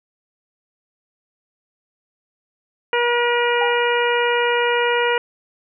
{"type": "harmonic tone", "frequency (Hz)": 479.2, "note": "A#4", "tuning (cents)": 48, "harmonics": [1, 2, 3, 4, 5, 6], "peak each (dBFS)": [-19, -22, -24, -25, -26, -27], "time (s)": [2.93, 5.18], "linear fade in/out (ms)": 2}
{"type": "tone with exponential decay", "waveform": "sine", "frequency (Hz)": 813, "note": "G#5", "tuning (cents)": -37, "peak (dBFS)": -19, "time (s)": [3.61, 3.89], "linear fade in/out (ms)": 5, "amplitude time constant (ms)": 59}
{"effects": []}